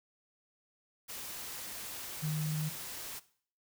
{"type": "tone in noise", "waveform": "sine", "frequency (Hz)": 153.9, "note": "D#3", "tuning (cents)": -19, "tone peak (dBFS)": -31, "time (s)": [2.22, 2.7], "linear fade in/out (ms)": 20, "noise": "white", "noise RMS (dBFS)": -43, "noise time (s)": [1.08, 3.2], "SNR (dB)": 9, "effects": ["noise-tail reverb RT60 0.5 s tail -17 dB re dry"]}